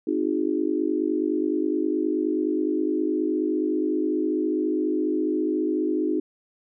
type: chord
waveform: sine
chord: Ab dominant seventh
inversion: first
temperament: equal with one note detuned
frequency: 261.6 / 311.1 / 360.7 / 415.3 Hz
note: C4 / Eb4 / Gb4 / Ab4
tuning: 0 / 0 / -44 / 0 cents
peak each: -30 / -24 / -27 / -30 dBFS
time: 0.07-6.2 s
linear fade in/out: 5 ms
effects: none